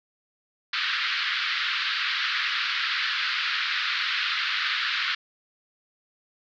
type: band-pass noise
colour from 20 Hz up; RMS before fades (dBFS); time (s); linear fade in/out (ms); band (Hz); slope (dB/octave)
pink; -27; 0.73-5.15; 5; 1300 to 4500; 48
effects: none